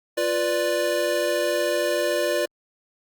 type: chord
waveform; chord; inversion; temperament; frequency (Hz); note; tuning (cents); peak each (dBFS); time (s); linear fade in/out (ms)
square; B diminished; second; equal; 349.2 / 493.9 / 587.3; F4 / B4 / D5; 0 / 0 / 0; -28 / -28 / -24; 0.17-2.46; 10
effects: Opus 48 kbps